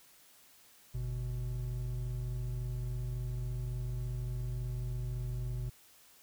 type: tone pair together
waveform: triangle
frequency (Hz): 49 / 123.47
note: G1 / B2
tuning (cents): 0 / 0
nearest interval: octave + major third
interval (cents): 1600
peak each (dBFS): -36 / -34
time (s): 0.94-5.7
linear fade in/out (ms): 10
effects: white hiss -61 dBFS RMS until 6.22 s